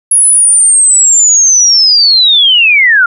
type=linear sweep; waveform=sine; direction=down; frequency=10548 to 1366 Hz; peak=-3 dBFS; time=0.11-3.06 s; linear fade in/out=5 ms; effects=none